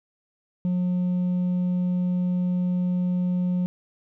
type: tone with hard clipping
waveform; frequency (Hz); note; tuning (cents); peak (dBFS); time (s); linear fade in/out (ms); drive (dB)
triangle; 180; F#3; -47; -20; 0.65-3.66; 0; 1
effects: none